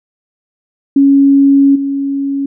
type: tone with level steps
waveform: sine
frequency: 277.2 Hz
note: C#4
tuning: in tune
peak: -4 / -13 dBFS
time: 0.96-2.46 s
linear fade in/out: 5 ms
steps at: 1.75 s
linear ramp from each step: 10 ms
effects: none